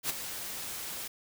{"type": "noise with ADSR envelope", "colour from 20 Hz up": "white", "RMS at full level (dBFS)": -29, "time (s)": [0.03, 1.08], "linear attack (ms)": 67, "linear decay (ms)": 14, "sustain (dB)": -10, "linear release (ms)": 8, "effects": []}